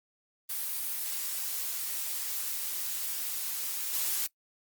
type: noise with level steps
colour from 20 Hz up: blue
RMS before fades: -34 / -30 dBFS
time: 0.49-4.27 s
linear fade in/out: 10 ms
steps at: 3.93 s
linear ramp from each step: 20 ms
effects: noise-tail reverb RT60 0.1 s tail -21 dB re dry + Opus 32 kbps